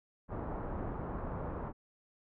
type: low-pass noise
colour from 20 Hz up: pink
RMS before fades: -39 dBFS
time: 0.28-1.73 s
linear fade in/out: 50 ms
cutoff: 1200 Hz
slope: 24 dB/octave
effects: none